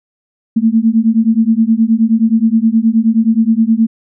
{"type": "beating tone pair", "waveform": "sine", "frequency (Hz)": [220, 229.5], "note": ["A3", "A#3"], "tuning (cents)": [0, -27], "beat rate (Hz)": 9.5, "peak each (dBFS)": -11, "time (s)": [0.56, 3.87], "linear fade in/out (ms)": 10, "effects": []}